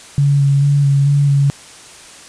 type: tone with pitch steps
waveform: sine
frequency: 141.7 / 139.7 / 142.6 / 139.6 / 142.7 / 140.3 Hz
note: C#3 / C#3 / C#3 / C#3 / D3 / C#3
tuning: +38 / +14 / +49 / +13 / -49 / +21 cents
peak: -9 dBFS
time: 0.18-1.5 s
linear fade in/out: 0 ms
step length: 220 ms
effects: white hiss -38 dBFS RMS until 2.28 s + resampled to 22050 Hz